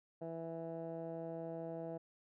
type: tone with low-pass filter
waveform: 15% pulse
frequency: 164.81 Hz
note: E3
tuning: in tune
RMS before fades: -44 dBFS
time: 0.21-1.98 s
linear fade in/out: 10 ms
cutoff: 680 Hz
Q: 2.6
effects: none